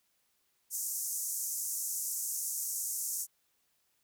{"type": "band-pass noise", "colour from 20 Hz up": "pink", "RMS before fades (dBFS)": -36, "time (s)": [0.7, 3.27], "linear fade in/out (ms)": 50, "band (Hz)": [6100, 15000], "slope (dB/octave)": 48, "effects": ["white hiss -75 dBFS RMS until 4.03 s"]}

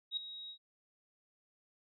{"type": "tone with ADSR envelope", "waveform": "sine", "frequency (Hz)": 3800, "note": "A#7", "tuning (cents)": 33, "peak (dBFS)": -31, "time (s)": [0.11, 0.58], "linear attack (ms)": 60, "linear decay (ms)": 4, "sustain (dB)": -13, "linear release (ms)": 81, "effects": []}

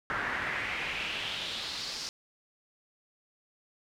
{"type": "noise with band-pass filter sweep", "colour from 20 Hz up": "brown", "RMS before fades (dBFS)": -35, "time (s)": [0.1, 2.09], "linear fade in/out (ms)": 0, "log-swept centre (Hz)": [1500, 5200], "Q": 3.2, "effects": []}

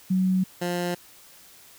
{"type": "tone pair in turn", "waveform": ["sine", "15% pulse"], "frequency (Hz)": [186.5, 176.03], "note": ["F#3", "F3"], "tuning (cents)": [14, 14], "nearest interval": "minor second", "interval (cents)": 100, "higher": "first", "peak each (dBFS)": -19, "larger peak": "neither", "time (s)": [[0.1, 0.44], [0.61, 0.95]], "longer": "neither", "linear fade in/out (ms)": 10, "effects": ["white hiss -51 dBFS RMS until 1.78 s"]}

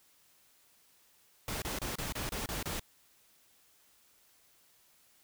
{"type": "noise bursts", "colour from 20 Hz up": "pink", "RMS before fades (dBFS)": -37, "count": 8, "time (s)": [1.48, 2.796], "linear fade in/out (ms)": 2, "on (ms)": 140, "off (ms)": 28, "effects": ["white hiss -66 dBFS RMS until 5.23 s"]}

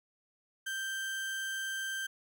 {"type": "tone", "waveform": "35% pulse", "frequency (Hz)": 1568, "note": "G6", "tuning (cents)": 0, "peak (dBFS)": -33, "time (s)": [0.66, 2.07], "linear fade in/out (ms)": 10, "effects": []}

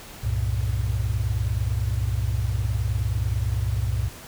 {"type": "tone cluster", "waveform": "sine", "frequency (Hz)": [65.6, 95.3, 114.7], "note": ["C2", "G2", "A#2"], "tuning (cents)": [5, -48, -28], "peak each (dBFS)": -26, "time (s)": [0.23, 4.09], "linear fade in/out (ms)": 10, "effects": ["pink hiss -42 dBFS RMS until 4.27 s"]}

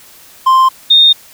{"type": "tone pair in turn", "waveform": ["triangle", "sine"], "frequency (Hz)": [1046.5, 3672], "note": ["C6", "A#7"], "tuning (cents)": [0, -27], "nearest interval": "octave + minor seventh", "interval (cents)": 2173, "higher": "second", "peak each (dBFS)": -3, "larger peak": "neither", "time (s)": [[0.46, 0.69], [0.9, 1.13]], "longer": "neither", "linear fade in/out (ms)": 10, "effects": ["white hiss -40 dBFS RMS until 1.33 s"]}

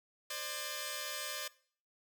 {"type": "tone cluster", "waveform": "5% pulse", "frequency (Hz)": [525, 598, 1675], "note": ["C5", "D5", "G#6"], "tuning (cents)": [6, 31, 14], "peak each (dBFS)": [-33, -30, -33], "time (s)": [0.3, 1.48], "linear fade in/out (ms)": 5, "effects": ["noise-tail reverb RT60 0.5 s tail -20 dB re dry"]}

